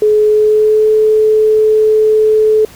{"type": "tone with pitch glide", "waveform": "sine", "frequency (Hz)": [425, 432.4], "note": ["G#4", "A4"], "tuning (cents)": [40, -30], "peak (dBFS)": -6, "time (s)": [0.02, 2.65], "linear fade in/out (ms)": 2, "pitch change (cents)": 30, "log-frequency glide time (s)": [0.27, 0.92], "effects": ["pink hiss -38 dBFS RMS until 2.75 s"]}